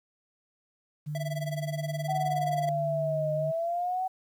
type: tone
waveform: sine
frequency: 150 Hz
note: D3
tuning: 37 cents sharp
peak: -31 dBFS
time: 1.06-3.52 s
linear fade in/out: 20 ms
type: tone with tremolo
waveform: square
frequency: 663 Hz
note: E5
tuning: 10 cents sharp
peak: -32 dBFS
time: 1.15-2.69 s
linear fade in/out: 0 ms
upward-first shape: sine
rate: 19 Hz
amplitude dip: 95%
type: linear two-way sweep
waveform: sine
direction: down then up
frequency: 758 to 616 to 758 Hz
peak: -27 dBFS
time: 2.08-4.08 s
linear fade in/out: 10 ms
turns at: 3.33 s
effects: 10-bit